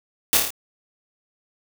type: noise with echo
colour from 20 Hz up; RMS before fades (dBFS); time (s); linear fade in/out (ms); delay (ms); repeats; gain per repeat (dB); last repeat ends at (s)
white; -17; 0.33-0.37; 0; 27; 5; -3; 0.505
effects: none